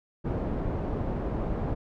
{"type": "low-pass noise", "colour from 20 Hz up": "pink", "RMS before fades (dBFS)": -30, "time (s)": [0.24, 1.75], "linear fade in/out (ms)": 20, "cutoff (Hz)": 640, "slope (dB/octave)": 12, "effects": []}